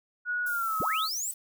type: tone with pitch glide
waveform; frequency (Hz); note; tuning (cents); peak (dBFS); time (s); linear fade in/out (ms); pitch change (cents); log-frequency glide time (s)
sine; 1458 to 1284; F#6 to E6; -26 to -46; -27; 0.25-1.09; 50; -220; 0.48-0.76
type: high-pass noise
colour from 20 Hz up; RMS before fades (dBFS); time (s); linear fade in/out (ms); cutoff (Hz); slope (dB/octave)
white; -41; 0.46-1.34; 5; 9700; 12
type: linear sweep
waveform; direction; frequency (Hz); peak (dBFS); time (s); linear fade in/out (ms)
sine; up; 76.2 to 8170; -30; 0.8-1.31; 0
effects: none